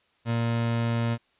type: tone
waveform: 30% pulse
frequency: 116.54 Hz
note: A#2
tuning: in tune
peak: -21 dBFS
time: 0.25-1.18 s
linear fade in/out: 50 ms
effects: white hiss -66 dBFS RMS until 1.39 s + resampled to 8000 Hz